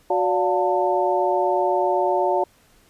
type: tone cluster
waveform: sine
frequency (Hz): 367 / 576 / 712 / 892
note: F#4 / D5 / F5 / A5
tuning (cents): -14 / -34 / +33 / +23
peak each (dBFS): -23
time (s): 0.1-2.44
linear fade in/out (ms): 5
effects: pink hiss -57 dBFS RMS until 2.89 s + resampled to 32000 Hz